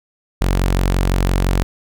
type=tone; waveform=sawtooth; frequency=45.87 Hz; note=F#1; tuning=14 cents flat; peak=-10 dBFS; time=0.41-1.63 s; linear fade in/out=0 ms; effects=none